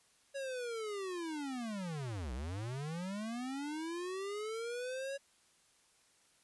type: linear two-way sweep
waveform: square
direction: down then up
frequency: 559 to 58.3 to 559 Hz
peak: -39 dBFS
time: 0.34-5.18 s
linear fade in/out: 20 ms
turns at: 2.33 s
effects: white hiss -69 dBFS RMS until 6.43 s + resampled to 24000 Hz